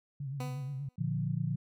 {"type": "tone with vibrato", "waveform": "sine", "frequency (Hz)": 137, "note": "C#3", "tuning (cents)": -20, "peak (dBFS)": -35, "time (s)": [0.2, 0.89], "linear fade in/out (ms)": 5, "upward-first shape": "sine", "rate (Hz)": 8.4, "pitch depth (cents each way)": 85}
{"type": "tone with exponential decay", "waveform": "15% pulse", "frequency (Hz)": 250, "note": "B3", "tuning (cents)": 21, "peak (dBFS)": -31, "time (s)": [0.4, 0.96], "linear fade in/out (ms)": 2, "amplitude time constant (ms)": 120}
{"type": "chord", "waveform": "sine", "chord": "Bb major", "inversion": "none", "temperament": "equal", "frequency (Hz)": [116.54, 146.83, 174.61], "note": ["Bb2", "D3", "F3"], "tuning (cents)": [0, 0, 0], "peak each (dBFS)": [-35, -33, -35], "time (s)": [0.98, 1.56], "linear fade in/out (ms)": 10}
{"effects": []}